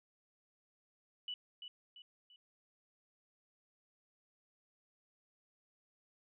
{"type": "tone with echo", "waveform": "sine", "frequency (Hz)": 2962, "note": "F#7", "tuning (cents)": 1, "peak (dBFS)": -39, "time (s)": [1.28, 1.34], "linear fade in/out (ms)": 2, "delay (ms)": 340, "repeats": 3, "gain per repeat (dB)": -7, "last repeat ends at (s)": 2.36, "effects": []}